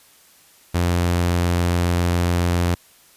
sawtooth tone, 87.31 Hz, F2, in tune, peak -13 dBFS, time 0.74-2.75 s, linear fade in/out 10 ms, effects white hiss -52 dBFS RMS until 3.16 s + resampled to 32000 Hz

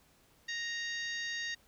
harmonic tone, 932.3 Hz, A#5, in tune, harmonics 2 / 3 / 4 / 5 / 6 / 7, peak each -37 / -46 / -43 / -46 / -50 / -49 dBFS, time 0.48-1.55 s, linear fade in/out 10 ms, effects pink hiss -66 dBFS RMS until 1.67 s

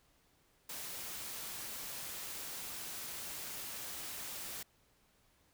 white noise, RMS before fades -44 dBFS, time 0.69-4.63 s, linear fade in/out 5 ms, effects pink hiss -71 dBFS RMS until 5.53 s

